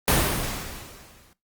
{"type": "noise with exponential decay", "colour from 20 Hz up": "pink", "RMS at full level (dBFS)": -17, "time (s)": [0.08, 1.33], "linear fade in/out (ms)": 0, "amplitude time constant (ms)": 270, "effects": ["noise-tail reverb RT60 0.2 s tail -18 dB re dry", "Opus 32 kbps"]}